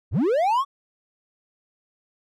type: linear sweep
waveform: triangle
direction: up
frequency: 55.8 to 1152 Hz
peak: -16 dBFS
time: 0.11-0.65 s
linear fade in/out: 50 ms
effects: none